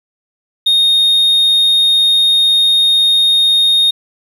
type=tone; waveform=sine; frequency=3702 Hz; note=A#7; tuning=13 cents flat; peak=-5 dBFS; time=0.66-3.91 s; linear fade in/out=10 ms; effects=tanh soft clip ceiling -7 dBFS + 7-bit